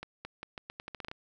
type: accelerating click train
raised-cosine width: 0.3 ms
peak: -24 dBFS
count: 12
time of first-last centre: 0.03-1.114 s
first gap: 220 ms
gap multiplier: 0.82
effects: none